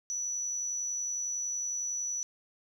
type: tone with amplitude modulation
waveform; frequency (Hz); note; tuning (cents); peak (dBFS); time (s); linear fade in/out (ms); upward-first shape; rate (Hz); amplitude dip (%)
sine; 5920; F#8; 0; -29; 0.1-2.23; 0; sine; 90.9; 30
effects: tanh soft clip ceiling -27 dBFS + 11-bit